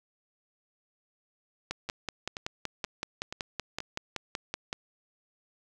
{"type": "two click trains", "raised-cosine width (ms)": 0.2, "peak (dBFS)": [-19, -15], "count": [5, 17], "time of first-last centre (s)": [[1.89, 3.804], [1.71, 4.729]], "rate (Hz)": [2.09, 5.3], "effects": []}